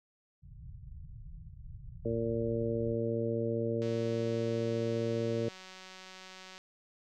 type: low-pass noise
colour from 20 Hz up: pink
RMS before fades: -47 dBFS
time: 0.42-2.96 s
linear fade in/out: 20 ms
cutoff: 150 Hz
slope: 48 dB/octave
type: harmonic tone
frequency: 115.1 Hz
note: A#2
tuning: 22 cents flat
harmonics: 1 / 2 / 3 / 4 / 5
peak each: -36 / -37 / -37 / -34 / -38 dBFS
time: 2.05-5.49 s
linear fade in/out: 5 ms
type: click train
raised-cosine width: 0.2 ms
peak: -32 dBFS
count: 517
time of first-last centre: 3.82-6.579 s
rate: 187 Hz
effects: none